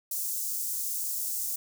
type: high-pass noise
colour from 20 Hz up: white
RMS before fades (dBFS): -32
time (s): 0.11-1.56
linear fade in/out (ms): 5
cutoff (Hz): 6200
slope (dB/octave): 24
effects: none